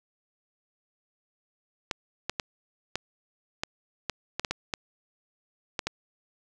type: clicks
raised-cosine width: 0.2 ms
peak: -11 dBFS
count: 12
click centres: 1.912 / 2.296 / 2.398 / 2.956 / 3.635 / 4.097 / 4.396 / 4.448 / 4.51 / 4.738 / 5.792 / 5.87 s
effects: none